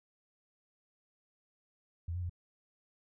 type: tone with pitch steps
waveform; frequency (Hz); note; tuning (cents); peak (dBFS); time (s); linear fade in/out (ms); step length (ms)
sine; 84.6 / 89.6 / 87.4; E2 / F2 / F2; +45 / +45 / +2; -34; 2.08-2.296; 5; 72
effects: none